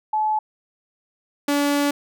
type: tone pair in turn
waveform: sine / sawtooth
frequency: 860 / 287 Hz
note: A5 / D4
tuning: -40 / -40 cents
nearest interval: octave + perfect fifth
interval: 1900 cents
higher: first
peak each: -18 / -14 dBFS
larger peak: second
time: 0.13-0.39 / 1.48-1.91 s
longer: second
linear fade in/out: 5 ms
effects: none